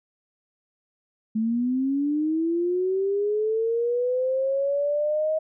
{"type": "linear sweep", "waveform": "sine", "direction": "up", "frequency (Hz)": [215.8, 633], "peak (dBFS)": -21, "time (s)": [1.35, 5.39], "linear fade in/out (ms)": 10, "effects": []}